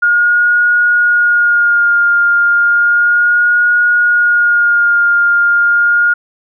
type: tone with vibrato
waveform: sine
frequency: 1424 Hz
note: F6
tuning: 33 cents sharp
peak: -7 dBFS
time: 0.02-6.14 s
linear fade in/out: 10 ms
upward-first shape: sine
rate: 0.33 Hz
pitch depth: 22 cents each way
effects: none